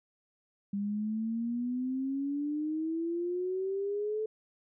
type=exponential sweep; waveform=sine; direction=up; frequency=199 to 438 Hz; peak=-30 dBFS; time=0.73-4.26 s; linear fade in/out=5 ms; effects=none